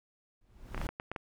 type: noise with exponential growth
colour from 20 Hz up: brown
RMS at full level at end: -30 dBFS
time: 0.41-0.87 s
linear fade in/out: 2 ms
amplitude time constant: 100 ms
type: clicks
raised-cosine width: 0.5 ms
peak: -22 dBFS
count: 7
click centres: 0.746 / 0.778 / 0.815 / 0.89 / 0.999 / 1.116 / 1.162 s
effects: none